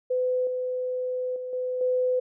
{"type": "tone with level steps", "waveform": "sine", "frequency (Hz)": 505, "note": "B4", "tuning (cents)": 39, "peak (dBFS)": [-22, -26, -31, -26, -21], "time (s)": [0.1, 2.2], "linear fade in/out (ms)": 10, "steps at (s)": [0.47, 1.36, 1.53, 1.81], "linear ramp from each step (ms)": 2, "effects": []}